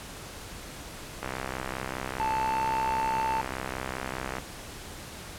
click train, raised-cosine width 0.5 ms, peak -17 dBFS, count 206, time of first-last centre 1.23-4.384 s, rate 65 Hz
triangle tone with pitch glide, 882 to 890.7 Hz, A5 to A5, +4 to +21 cents, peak -24 dBFS, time 2.2-3.41 s, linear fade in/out 0 ms, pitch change +17 cents, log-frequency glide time 2.38-2.65 s
effects pink hiss -42 dBFS RMS until 5.38 s + low-pass 12000 Hz 12 dB/octave

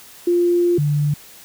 sine tone pair in turn, 349.2 / 146.82 Hz, F4 / D3, 0 / 0 cents, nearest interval octave + minor third, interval 1500 cents, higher first, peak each -13 / -15 dBFS, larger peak first, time 0.27-0.78 / 0.78-1.14 s, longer first, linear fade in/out 5 ms, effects white hiss -43 dBFS RMS until 1.44 s

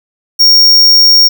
square tone, 5550 Hz, F8, 12 cents flat, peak -3 dBFS, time 0.39-1.29 s, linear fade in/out 20 ms, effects none

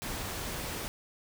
pink noise, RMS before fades -37 dBFS, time 0.02-0.88 s, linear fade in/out 0 ms, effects none

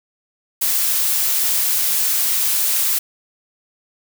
blue noise, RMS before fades -18 dBFS, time 0.61-2.99 s, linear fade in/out 10 ms, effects none

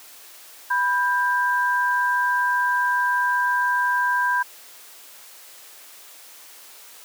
sine tone pair together, 987 / 1586.3 Hz, B5 / G6, -1 / +20 cents, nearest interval minor sixth, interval 821 cents, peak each -21 dBFS, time 0.7-4.43 s, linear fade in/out 10 ms, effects white hiss -45 dBFS RMS until 7.04 s + high-pass 400 Hz 12 dB/octave

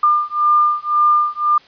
sine beating tone pair, 1200 / 1201.9 Hz, D6 / D6, +37 / +40 cents, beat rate 1.9 Hz, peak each -15 dBFS, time 0.03-1.58 s, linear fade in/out 5 ms, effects white hiss -47 dBFS RMS until 1.67 s + resampled to 11025 Hz

